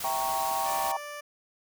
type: noise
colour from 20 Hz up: white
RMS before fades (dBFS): -36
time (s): 0-0.92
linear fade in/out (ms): 5
type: chord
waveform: sine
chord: E diminished seventh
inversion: none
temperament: equal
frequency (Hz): 659.3 / 784 / 932.3 / 1108.7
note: E5 / G5 / Bb5 / Db6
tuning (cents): 0 / 0 / 0 / 0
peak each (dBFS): -36 / -30 / -32 / -34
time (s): 0.04-0.97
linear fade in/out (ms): 2
type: tone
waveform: 15% pulse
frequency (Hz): 587.3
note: D5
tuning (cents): 0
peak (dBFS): -31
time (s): 0.65-1.21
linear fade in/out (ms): 10
effects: none